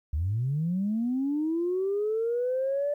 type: linear sweep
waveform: sine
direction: up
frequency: 69.2 to 587.3 Hz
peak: -24 dBFS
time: 0.13-2.94 s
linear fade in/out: 5 ms
effects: tanh soft clip ceiling -20 dBFS + 11-bit